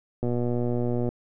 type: click train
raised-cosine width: 2 ms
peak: -15 dBFS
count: 105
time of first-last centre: 0.23-1.09 s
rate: 121 Hz
effects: none